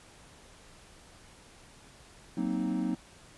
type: chord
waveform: triangle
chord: C half-diminished seventh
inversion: second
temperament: equal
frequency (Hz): 185 / 233.1 / 261.6 / 311.1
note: Gb3 / Bb3 / C4 / Eb4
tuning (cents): 0 / 0 / 0 / 0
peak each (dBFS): -32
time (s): 2.37-2.95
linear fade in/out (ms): 5
effects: pink hiss -55 dBFS RMS until 3.37 s + resampled to 24000 Hz